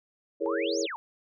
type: chord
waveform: sine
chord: A# half-diminished seventh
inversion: second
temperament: equal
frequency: 329.6 / 415.3 / 466.2 / 554.4 Hz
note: E4 / G#4 / A#4 / C#5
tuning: 0 / 0 / 0 / 0 cents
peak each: -32 dBFS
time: 0.4-0.87 s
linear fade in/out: 20 ms
type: exponential two-way sweep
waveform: sine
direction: up then down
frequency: 830.6 to 7040 to 830.6 Hz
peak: -33 dBFS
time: 0.46-0.96 s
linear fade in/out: 0 ms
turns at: 0.8 s
effects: none